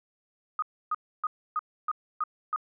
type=tone bursts; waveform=sine; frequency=1244.5 Hz; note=D#6; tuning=in tune; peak=-25 dBFS; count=7; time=0.59-2.561 s; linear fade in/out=2 ms; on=33 ms; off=290 ms; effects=none